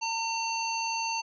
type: harmonic tone with a mistuned harmonic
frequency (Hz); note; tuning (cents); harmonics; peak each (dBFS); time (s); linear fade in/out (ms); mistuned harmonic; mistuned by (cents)
908; A#5; -46; 1 / 3 / 5 / 7; -31 / -34 / -36 / -38; 0.01-1.22; 20; 7; -30
effects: none